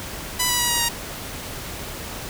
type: tone with pitch steps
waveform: 5% pulse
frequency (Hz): 993 / 979.3 / 965.8 / 952.5 / 939.4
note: B5 / B5 / B5 / A#5 / A#5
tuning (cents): +9 / -15 / -39 / +37 / +13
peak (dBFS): -7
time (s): 0.39-0.89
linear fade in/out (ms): 10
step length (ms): 100
effects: pink hiss -33 dBFS RMS until 2.29 s